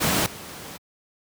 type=noise with level steps; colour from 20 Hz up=pink; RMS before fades=-21 / -38 dBFS; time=0-0.78 s; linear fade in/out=20 ms; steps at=0.26 s; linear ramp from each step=2 ms; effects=high-pass 100 Hz 12 dB/octave